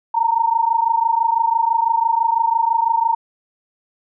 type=tone pair together; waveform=sine; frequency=906 / 932 Hz; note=A#5 / A#5; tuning=-50 / -1 cents; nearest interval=unison; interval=49 cents; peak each=-17 dBFS; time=0.14-3.15 s; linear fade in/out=10 ms; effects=none